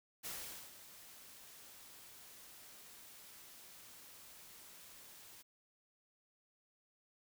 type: noise with ADSR envelope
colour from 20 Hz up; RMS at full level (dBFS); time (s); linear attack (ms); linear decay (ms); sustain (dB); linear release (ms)
white; -44; 0.23-5.43; 25; 450; -13; 23
effects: none